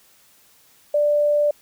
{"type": "tone", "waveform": "sine", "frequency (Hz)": 589, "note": "D5", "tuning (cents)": 5, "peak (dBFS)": -15, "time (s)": [0.94, 1.51], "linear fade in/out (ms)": 5, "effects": ["white hiss -55 dBFS RMS until 1.61 s"]}